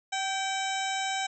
harmonic tone with a mistuned harmonic, 769 Hz, G5, 33 cents flat, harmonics 1 / 2 / 3 / 4 / 5 / 7 / 8 / 9 / 10, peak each -31 / -36 / -37 / -39 / -38 / -45 / -44 / -44 / -41 dBFS, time 0.12-1.27 s, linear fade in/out 10 ms, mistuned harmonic 2, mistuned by +35 cents, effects none

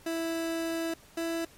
30% pulse tone pair in turn, 329.6 / 331.7 Hz, E4 / E4, 0 / +11 cents, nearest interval unison, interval 11 cents, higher second, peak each -27 dBFS, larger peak neither, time 0.06-0.94 / 1.17-1.45 s, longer first, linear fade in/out 5 ms, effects pink hiss -56 dBFS RMS until 1.57 s + MP3 64 kbps

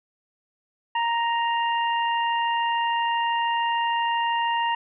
harmonic tone, 933 Hz, A#5, 1 cent sharp, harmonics 1 / 2 / 3, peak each -22 / -30 / -31 dBFS, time 0.95-4.75 s, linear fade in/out 5 ms, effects none

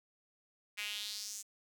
sawtooth tone with high-pass filter sweep, 207.7 Hz, G#3, in tune, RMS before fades -42 dBFS, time 0.77-1.43 s, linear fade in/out 20 ms, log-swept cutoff 2300 to 7300 Hz, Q 3.3, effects 10-bit

